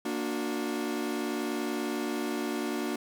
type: chord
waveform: 40% pulse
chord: Bb augmented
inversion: none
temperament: equal with one note detuned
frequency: 233.1 / 293.7 / 364.5 Hz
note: Bb3 / D4 / F#4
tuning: 0 / 0 / -26 cents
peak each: -34 / -33 / -34 dBFS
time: 0.05-2.96 s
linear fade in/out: 5 ms
effects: 11-bit